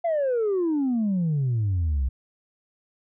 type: exponential sweep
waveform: sine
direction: down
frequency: 696 to 61.74 Hz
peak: -19 dBFS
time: 0.04-2.09 s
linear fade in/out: 10 ms
effects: tanh soft clip ceiling -19 dBFS